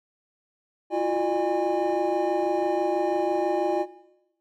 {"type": "tone cluster", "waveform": "triangle", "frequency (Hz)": [335.8, 361.9, 604, 816], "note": ["E4", "F#4", "D5", "G#5"], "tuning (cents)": [32, -38, 48, -31], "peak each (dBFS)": -26, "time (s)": [0.9, 3.86], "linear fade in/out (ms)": 50, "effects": ["noise-tail reverb RT60 0.9 s tail -18 dB re dry", "tanh soft clip ceiling -10 dBFS"]}